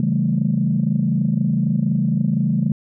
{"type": "chord", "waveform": "sine", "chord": "A dominant seventh", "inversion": "first", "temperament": "equal", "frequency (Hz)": [138.59, 164.81, 196, 220], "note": ["C#3", "E3", "G3", "A3"], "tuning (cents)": [0, 0, 0, 0], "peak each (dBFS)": -21, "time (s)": [0, 2.72], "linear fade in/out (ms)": 2, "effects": ["tanh soft clip ceiling -7 dBFS"]}